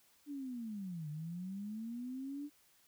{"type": "linear two-way sweep", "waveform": "sine", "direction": "down then up", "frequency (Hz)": [295.9, 146.83, 295.9], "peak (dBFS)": -40, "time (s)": [0.26, 2.5], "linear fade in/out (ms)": 50, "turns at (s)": 1.09, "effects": ["white hiss -69 dBFS RMS until 2.87 s"]}